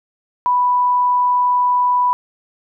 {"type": "tone", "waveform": "sine", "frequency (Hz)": 987.8, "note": "B5", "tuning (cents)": 0, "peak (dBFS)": -12, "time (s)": [0.46, 2.13], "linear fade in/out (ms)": 0, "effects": []}